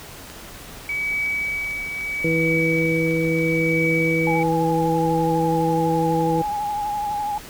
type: clicks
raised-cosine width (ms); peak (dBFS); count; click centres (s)
0.2; -22; 8; 0.3 / 1.262 / 1.645 / 1.71 / 2.01 / 2.786 / 3.109 / 3.387
type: tone with tremolo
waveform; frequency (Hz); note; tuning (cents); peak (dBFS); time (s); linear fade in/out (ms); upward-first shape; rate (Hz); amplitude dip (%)
sine; 2278; C#7; +47; -20; 0.89-4.43; 2; triangle; 0.75; 55
type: harmonic tone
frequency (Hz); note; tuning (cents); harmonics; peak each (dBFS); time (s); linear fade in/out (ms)
163; E3; -19; 1 / 2 / 3; -23 / -23 / -23; 2.24-6.42; 5
type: tone with vibrato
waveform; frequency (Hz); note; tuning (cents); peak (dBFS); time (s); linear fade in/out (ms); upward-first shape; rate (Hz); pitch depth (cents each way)
sine; 830.6; G#5; 0; -22; 4.27-7.38; 2; sine; 12; 34
effects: pink hiss -39 dBFS RMS until 7.49 s